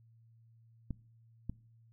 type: clicks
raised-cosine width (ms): 5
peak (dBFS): -25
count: 2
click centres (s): 0.907 / 1.496
effects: noise-tail reverb RT60 0.5 s tail -22 dB re dry + added 114 Hz sine -60 dBFS peak until 1.92 s